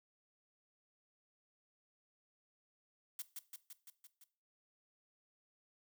blue noise with echo, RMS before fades -43 dBFS, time 3.19-3.22 s, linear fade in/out 2 ms, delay 170 ms, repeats 6, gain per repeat -3 dB, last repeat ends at 4.24 s, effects noise-tail reverb RT60 0.4 s tail -17 dB re dry

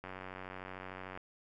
click train, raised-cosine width 0.5 ms, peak -29 dBFS, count 107, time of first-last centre 0.04-1.175 s, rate 93.4 Hz, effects none

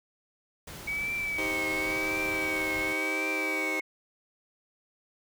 pink noise, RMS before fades -43 dBFS, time 0.67-2.93 s, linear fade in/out 5 ms
sine tone with vibrato, 2259 Hz, C#7, 32 cents sharp, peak -29 dBFS, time 0.87-3.81 s, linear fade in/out 10 ms, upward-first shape triangle, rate 0.93 Hz, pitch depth 70 cents each way
sawtooth chord, C minor, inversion first, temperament just, 314 / 392.4 / 523.3 Hz, Eb4 / G4 / C5, +16 / +2 / 0 cents, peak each -31 / -33 / -34 dBFS, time 1.38-3.8 s, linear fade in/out 5 ms
effects none

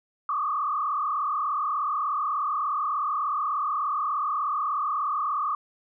sine tone with frequency modulation, 1174.7 Hz, D6, in tune, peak -24 dBFS, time 0.29-5.55 s, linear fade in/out 2 ms, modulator 36.6 Hz, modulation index 2.1, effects none

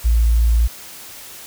sine tone, 57.1 Hz, A#1, 35 cents flat, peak -11 dBFS, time 0.04-0.68 s, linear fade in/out 20 ms, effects white hiss -37 dBFS RMS until 1.46 s

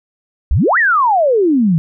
sine exponential two-way sweep, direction up then down, 51.3 to 1975.5 to 153.5 Hz, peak -9 dBFS, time 0.51-1.78 s, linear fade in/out 0 ms, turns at 0.78 s, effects none

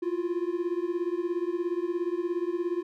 triangle beating tone pair, 340.6 / 357.6 Hz, F4 / F4, -43 / +41 cents, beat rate 17 Hz, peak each -28 dBFS, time 0.02-2.83 s, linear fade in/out 10 ms, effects none

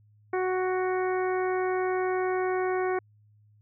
harmonic tone, 370.2 Hz, F#4, 1 cent sharp, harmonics 1 / 2 / 3 / 4 / 5 / 6, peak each -26 / -32 / -36 / -38 / -40 / -42 dBFS, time 0.33-2.99 s, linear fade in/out 5 ms, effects added 105 Hz sine -57 dBFS peak until 3.61 s

